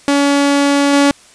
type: tone with level steps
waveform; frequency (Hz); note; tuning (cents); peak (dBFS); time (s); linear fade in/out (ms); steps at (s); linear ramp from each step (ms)
sawtooth; 283; C#4; +36; -6 / -4; 0.08-1.11; 0; 0.93; 2
effects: white hiss -44 dBFS RMS until 1.34 s + resampled to 22050 Hz